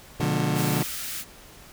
clicks, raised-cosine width 2 ms, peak -24 / -23 dBFS, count 2, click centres 0.199 / 0.24 s
30% pulse chord, B diminished seventh, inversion none, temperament just, 123.47 / 148.16 / 177.8 / 213.4 Hz, B2 / D3 / F3 / Ab3, 0 / +16 / +31 / +47 cents, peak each -26 / -23 / -26 / -29 dBFS, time 0.2-0.83 s, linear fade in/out 5 ms
white high-pass noise, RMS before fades -33 dBFS, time 0.54-1.25 s, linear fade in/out 50 ms, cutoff 1200 Hz, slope 96 dB/octave
effects pink hiss -48 dBFS RMS until 1.72 s

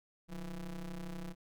square ring-modulated tone, 82.41 Hz, E2, in tune, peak -38 dBFS, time 0.28-1.35 s, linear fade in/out 50 ms, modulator 98.6 Hz, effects none

